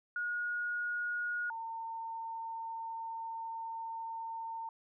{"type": "tone pair in turn", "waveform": "sine", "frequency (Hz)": [1443, 907.3], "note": ["F#6", "A#5"], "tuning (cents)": [-44, -47], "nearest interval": "minor sixth", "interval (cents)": 803, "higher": "first", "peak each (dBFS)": [-33, -38], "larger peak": "first", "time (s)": [[0.16, 1.5], [1.5, 4.69]], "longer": "second", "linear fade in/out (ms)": 2, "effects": []}